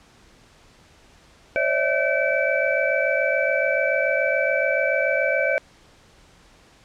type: tone cluster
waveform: sine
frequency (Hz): 537 / 584 / 651 / 1533 / 2305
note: C5 / D5 / E5 / G6 / D7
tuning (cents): +45 / -10 / -22 / -39 / -33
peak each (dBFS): -25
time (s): 1.56-5.58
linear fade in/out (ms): 0
effects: pink hiss -53 dBFS RMS until 6.84 s + low-pass 7000 Hz 12 dB/octave